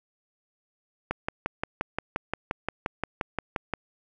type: click train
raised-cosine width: 0.5 ms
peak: -12 dBFS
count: 16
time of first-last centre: 1.11-3.737 s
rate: 5.71 Hz
effects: none